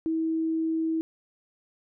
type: tone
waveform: sine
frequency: 322.8 Hz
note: E4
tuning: 36 cents flat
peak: -24 dBFS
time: 0.06-1.01 s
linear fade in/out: 0 ms
effects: none